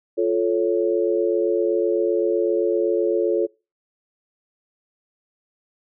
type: chord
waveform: sine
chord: F augmented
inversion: none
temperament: equal with one note detuned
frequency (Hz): 349.2 / 437 / 554.4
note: F4 / A4 / C#5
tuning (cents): 0 / -12 / 0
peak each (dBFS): -21 / -21 / -24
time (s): 0.17-3.47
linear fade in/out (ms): 20
effects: noise-tail reverb RT60 0.3 s tail -25 dB re dry